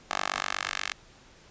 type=tone with high-pass filter sweep; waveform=10% pulse; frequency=48.32 Hz; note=G1; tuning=24 cents flat; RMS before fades=-32 dBFS; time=0.11-0.92 s; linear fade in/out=0 ms; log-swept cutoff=900 to 1900 Hz; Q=1.2; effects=pink hiss -55 dBFS RMS until 1.5 s + resampled to 16000 Hz